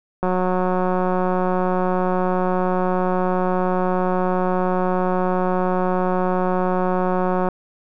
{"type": "click train", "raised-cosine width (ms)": 1, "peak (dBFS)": -8, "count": 1329, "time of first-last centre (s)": [0.23, 7.487], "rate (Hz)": 183, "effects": []}